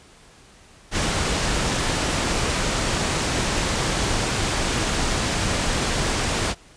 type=low-pass noise; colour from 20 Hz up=pink; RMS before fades=-23 dBFS; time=0.91-6.55 s; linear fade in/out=50 ms; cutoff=9200 Hz; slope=24 dB/octave; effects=pink hiss -50 dBFS RMS until 6.76 s + resampled to 22050 Hz